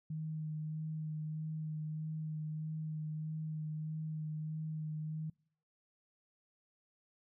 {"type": "tone with vibrato", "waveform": "sine", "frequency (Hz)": 155.56, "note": "D#3", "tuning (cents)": 0, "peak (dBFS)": -37, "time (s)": [0.1, 5.3], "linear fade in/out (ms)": 5, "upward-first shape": "sine", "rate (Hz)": 1.6, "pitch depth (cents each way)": 16, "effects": ["noise-tail reverb RT60 0.6 s tail -26 dB re dry"]}